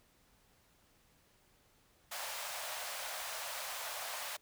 pink high-pass noise, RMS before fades -42 dBFS, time 2.11-4.37 s, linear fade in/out 10 ms, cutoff 570 Hz, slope 48 dB/octave, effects pink hiss -69 dBFS RMS until 4.41 s

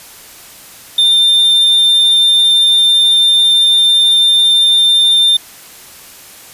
triangle tone, 3597 Hz, A7, 37 cents sharp, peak -5 dBFS, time 0.98-5.37 s, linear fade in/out 5 ms, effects white hiss -36 dBFS RMS until 6.53 s + resampled to 32000 Hz

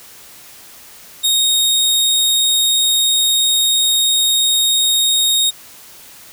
sawtooth tone, 3729 Hz, A#7, in tune, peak -9 dBFS, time 1.23-5.51 s, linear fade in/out 20 ms, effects white hiss -40 dBFS RMS until 6.32 s

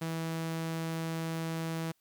sawtooth tone, 163.2 Hz, E3, 17 cents flat, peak -29 dBFS, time 0.01-1.92 s, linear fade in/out 10 ms, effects white hiss -74 dBFS RMS until 2 s

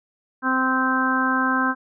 harmonic tone, 260 Hz, C4, 11 cents flat, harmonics 1 / 2 / 3 / 4 / 5 / 6, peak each -23 / -34 / -31 / -24 / -26 / -23 dBFS, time 0.42-1.75 s, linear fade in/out 50 ms, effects none

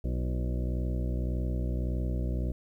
harmonic tone with a mistuned harmonic, 61.74 Hz, B1, in tune, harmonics 1 / 2 / 3 / 4 / 5 / 6 / 8 / 9 / 10, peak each -29 / -35 / -39 / -41 / -43 / -45 / -47 / -48 / -49 dBFS, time 0.04-2.52 s, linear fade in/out 5 ms, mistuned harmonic 5, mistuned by +54 cents, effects 11-bit

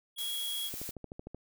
square tone, 3322 Hz, G#7, in tune, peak -35 dBFS, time 0.16-0.71 s, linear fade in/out 50 ms
blue noise, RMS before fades -41 dBFS, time 0.18-0.91 s, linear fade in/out 5 ms
click train, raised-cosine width 2 ms, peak -29 dBFS, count 9, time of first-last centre 0.74-1.346 s, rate 13.2 Hz
effects none

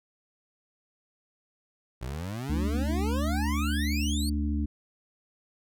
25% pulse exponential sweep, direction up, 57.6 to 4606 Hz, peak -29 dBFS, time 2.01-4.3 s, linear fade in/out 10 ms
harmonic tone, 73.42 Hz, D2, in tune, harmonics 1 / 3 / 4, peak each -27 / -32 / -33 dBFS, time 2.49-4.66 s, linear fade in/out 10 ms
effects none

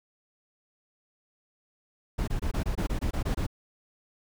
brown noise bursts, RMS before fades -28 dBFS, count 11, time 2.18-3.467 s, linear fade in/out 10 ms, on 97 ms, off 22 ms, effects none

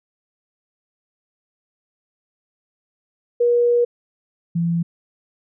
sine tone pair in turn, 479.4 / 169.09 Hz, A#4 / E3, +48 / +44 cents, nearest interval octave + tritone, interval 1804 cents, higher first, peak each -13 / -17 dBFS, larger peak first, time 3.4-3.85 / 4.55-4.83 s, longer first, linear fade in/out 10 ms, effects none

